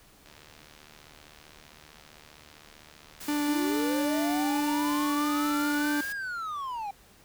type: click train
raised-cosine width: 0.2 ms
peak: -33 dBFS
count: 271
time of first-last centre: 0.26-3.841 s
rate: 75.4 Hz
type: noise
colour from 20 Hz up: white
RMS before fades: -42 dBFS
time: 3.2-6.13 s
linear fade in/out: 10 ms
type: tone with vibrato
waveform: 45% pulse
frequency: 293.7 Hz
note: D4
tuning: in tune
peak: -26 dBFS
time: 3.28-6.01 s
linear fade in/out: 5 ms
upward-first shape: triangle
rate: 4.7 Hz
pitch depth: 9 cents each way
type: linear two-way sweep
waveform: triangle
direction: up then down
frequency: 281.1 to 1655 to 779 Hz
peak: -30 dBFS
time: 3.48-6.91 s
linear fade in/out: 5 ms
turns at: 6.13 s
effects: pink hiss -57 dBFS RMS until 7.24 s